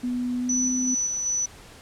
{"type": "tone with pitch glide", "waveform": "sine", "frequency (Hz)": [246.9, 253.4], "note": ["B3", "B3"], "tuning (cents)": [0, 45], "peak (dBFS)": -24, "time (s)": [0.03, 0.95], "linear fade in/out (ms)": 10, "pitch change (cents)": 45, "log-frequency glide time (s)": [0.38, 0.63]}
{"type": "tone with tremolo", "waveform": "sine", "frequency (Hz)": 5960, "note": "F#8", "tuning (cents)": 12, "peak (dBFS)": -22, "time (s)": [0.49, 1.46], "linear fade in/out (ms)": 5, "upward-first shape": "square", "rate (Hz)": 2.6, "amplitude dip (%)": 30}
{"effects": ["pink hiss -47 dBFS RMS until 1.81 s", "low-pass 10000 Hz 12 dB/octave"]}